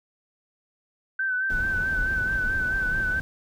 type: tone with vibrato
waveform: sine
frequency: 1528 Hz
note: G6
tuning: 45 cents flat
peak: -23 dBFS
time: 1.19-3.2 s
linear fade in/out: 5 ms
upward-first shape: sine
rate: 4.6 Hz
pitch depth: 42 cents each way
type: noise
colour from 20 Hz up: brown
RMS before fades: -32 dBFS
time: 1.5-3.21 s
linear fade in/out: 0 ms
effects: none